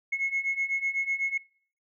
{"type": "beating tone pair", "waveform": "sine", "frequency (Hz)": [2174, 2182], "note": ["C#7", "C#7"], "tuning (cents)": [-34, -28], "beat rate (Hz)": 8, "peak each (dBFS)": [-30, -27], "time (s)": [0.12, 1.38], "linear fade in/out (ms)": 10, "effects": ["noise-tail reverb RT60 0.5 s tail -23 dB re dry", "tanh soft clip ceiling -20 dBFS"]}